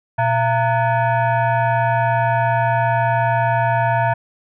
sine tone with frequency modulation, 119.6 Hz, A#2, 45 cents sharp, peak -14 dBFS, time 0.18-4.14 s, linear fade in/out 10 ms, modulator 799 Hz, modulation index 1.5, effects none

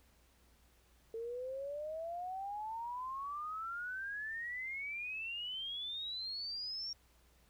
sine exponential sweep, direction up, 447.1 to 5588 Hz, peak -39 dBFS, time 1.14-6.93 s, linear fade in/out 2 ms, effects added 60 Hz sine -68 dBFS peak until 7.49 s + pink hiss -70 dBFS RMS until 7.49 s

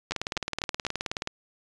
two click trains, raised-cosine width 0.2 ms, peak -12 / -12 dBFS, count 4 / 23, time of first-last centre 0.12-0.866 / 0.11-1.274 s, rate 4.02 / 18.9 Hz, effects resampled to 22050 Hz

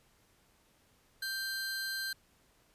45% pulse tone pair together, 1568 / 4138 Hz, G6 / C8, 0 / -20 cents, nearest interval octave + perfect fourth, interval 1680 cents, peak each -37 / -38 dBFS, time 1.22-2.13 s, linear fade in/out 5 ms, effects pink hiss -68 dBFS RMS until 2.74 s + resampled to 32000 Hz

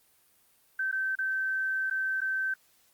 sine tone with dropouts, 1547 Hz, G6, 23 cents flat, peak -27 dBFS, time 0.79-2.54 s, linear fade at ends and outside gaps 5 ms, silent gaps 0.915-0.925 / 1.154-1.187 / 1.9-1.909 / 2.206-2.215 s, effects white hiss -65 dBFS RMS until 2.93 s + Opus 32 kbps

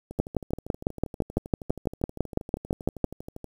two click trains, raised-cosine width 2 ms, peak -24 / -9 dBFS, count 43 / 18, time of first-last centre 0.11-3.443 / 0.2-3.043 s, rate 12.6 / 5.98 Hz, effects 8-bit

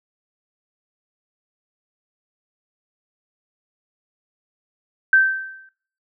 sine tone with exponential decay, 1554 Hz, G6, 16 cents flat, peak -8 dBFS, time 5.13-5.69 s, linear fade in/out 2 ms, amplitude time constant 120 ms, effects noise-tail reverb RT60 0.5 s tail -17 dB re dry

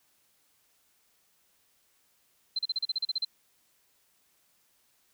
sine tone bursts, 4100 Hz, C8, 36 cents flat, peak -26 dBFS, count 11, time 2.56-3.249 s, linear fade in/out 5 ms, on 29 ms, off 37 ms, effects white hiss -69 dBFS RMS until 5.13 s

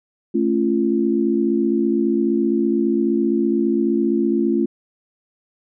sine chord, A augmented, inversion none, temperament just, 220 / 275 / 343.8 Hz, A3 / C#4 / E#4, 0 / -14 / -27 cents, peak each -20 / -21 / -19 dBFS, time 0.34-4.66 s, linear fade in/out 10 ms, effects none

